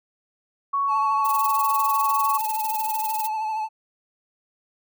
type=tone; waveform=sine; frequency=1114 Hz; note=C#6; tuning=8 cents sharp; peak=-20 dBFS; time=0.73-2.38 s; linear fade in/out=10 ms
type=tone with vibrato; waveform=triangle; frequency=870 Hz; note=A5; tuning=20 cents flat; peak=-22 dBFS; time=0.87-3.69 s; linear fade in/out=50 ms; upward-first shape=sine; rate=13 Hz; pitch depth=35 cents each way
type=noise with tremolo; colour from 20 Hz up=violet; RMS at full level=-28 dBFS; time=1.24-3.29 s; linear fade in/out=20 ms; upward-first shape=sine; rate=20 Hz; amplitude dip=90%
effects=none